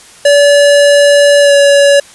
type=tone with pitch glide; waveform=square; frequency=574 to 566.4 Hz; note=D5 to C#5; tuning=-40 to +37 cents; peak=-4 dBFS; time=0.25-2 s; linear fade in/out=5 ms; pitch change=-23 cents; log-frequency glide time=1.41-1.53 s; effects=white hiss -37 dBFS RMS until 2.14 s + resampled to 24000 Hz